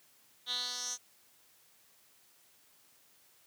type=tone with band-pass filter sweep; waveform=10% pulse; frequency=246.9 Hz; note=B3; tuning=in tune; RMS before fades=-37 dBFS; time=0.46-0.98 s; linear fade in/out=50 ms; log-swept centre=3600 to 6400 Hz; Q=5.9; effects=white hiss -65 dBFS RMS until 3.46 s + high-pass 80 Hz 12 dB/octave